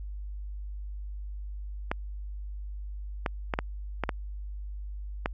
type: clicks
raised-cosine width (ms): 0.5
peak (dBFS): -12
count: 7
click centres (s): 1.915 / 3.262 / 3.538 / 3.589 / 4.037 / 4.092 / 5.259
effects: added 50 Hz sine -35 dBFS peak until 5.33 s